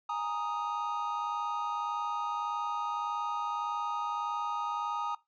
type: chord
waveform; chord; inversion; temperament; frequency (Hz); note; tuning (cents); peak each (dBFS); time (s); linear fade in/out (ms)
triangle; Ab suspended second; none; equal; 830.6 / 932.3 / 1244.5; Ab5 / Bb5 / Eb6; 0 / 0 / 0; -36 / -34 / -33; 0.09-5.15; 5
effects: noise-tail reverb RT60 0.2 s tail -19 dB re dry + resampled to 16000 Hz

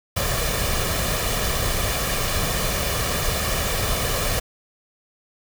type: noise with comb filter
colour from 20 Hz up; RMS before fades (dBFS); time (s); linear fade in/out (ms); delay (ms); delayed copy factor
pink; -23; 0.16-4.4; 10; 1.7; +0.55
effects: none

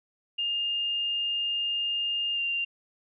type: tone with pitch glide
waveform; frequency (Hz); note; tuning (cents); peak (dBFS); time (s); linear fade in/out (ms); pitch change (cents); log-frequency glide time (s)
sine; 2820 to 2784; F7 to F7; +16 to -6; -26; 0.38-2.65; 10; -22; 2.34-2.4
effects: none

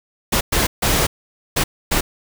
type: noise bursts at uneven times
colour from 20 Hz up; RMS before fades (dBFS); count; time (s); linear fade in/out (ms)
pink; -17; 5; 0.32-0.41 / 0.52-0.67 / 0.82-1.07 / 1.56-1.64 / 1.91-2.01; 10
effects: none

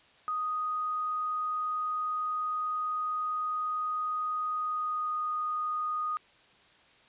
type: tone with pitch glide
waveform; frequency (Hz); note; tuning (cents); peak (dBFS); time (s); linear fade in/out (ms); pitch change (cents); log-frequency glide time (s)
sine; 1244.5 to 1235.9; D#6 to D#6; 0 to -12; -29; 0.28-6.17; 0; -12; 4.52-5.3
effects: white hiss -60 dBFS RMS until 7.08 s + resampled to 8000 Hz

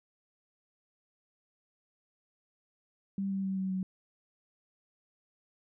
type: tone with pitch steps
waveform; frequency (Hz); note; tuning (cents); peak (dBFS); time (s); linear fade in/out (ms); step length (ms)
sine; 196 / 193.86 / 191.74 / 189.65 / 187.58; G3 / G3 / G3 / F#3 / F#3; 0 / -19 / -38 / +43 / +24; -30; 3.18-3.83; 2; 130
effects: none

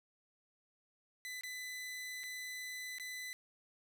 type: tone with dropouts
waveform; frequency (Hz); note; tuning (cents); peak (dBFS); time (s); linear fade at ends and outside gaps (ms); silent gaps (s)
sawtooth; 2004; B6; +25; -39; 1.25-3.33; 0; 1.41-1.435 / 2.234-2.238 / 2.984-2.998
effects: none

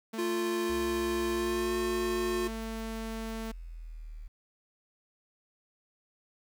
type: tone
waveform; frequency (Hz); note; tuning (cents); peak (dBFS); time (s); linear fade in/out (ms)
sawtooth; 223.5; A3; +27; -32; 0.13-3.52; 10
type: tone with pitch glide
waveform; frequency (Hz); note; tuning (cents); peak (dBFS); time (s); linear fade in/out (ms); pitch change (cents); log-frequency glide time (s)
square; 349.2 to 359.6; F4 to F#4; 0 to -49; -30; 0.18-2.48; 10; +51; 1.33-1.75
type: exponential sweep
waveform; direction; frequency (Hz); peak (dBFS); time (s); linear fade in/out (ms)
sine; down; 67.4 to 37.8; -40; 0.69-4.28; 10
effects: 11-bit

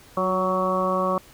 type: harmonic tone with a mistuned harmonic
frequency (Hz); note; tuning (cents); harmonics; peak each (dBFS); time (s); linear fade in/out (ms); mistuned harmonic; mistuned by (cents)
186.5; F#3; +14; 1 / 2 / 3 / 4 / 5 / 6 / 7; -28 / -30 / -25 / -33 / -34 / -24 / -35; 0.17-1.18; 2; 2; -31
effects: pink hiss -50 dBFS RMS until 1.33 s

